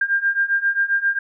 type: beating tone pair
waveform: sine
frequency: 1596 / 1603.5 Hz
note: G6 / G6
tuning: +31 / +39 cents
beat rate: 7.5 Hz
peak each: -21 / -19 dBFS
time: 0.01-1.19 s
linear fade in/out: 5 ms
effects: none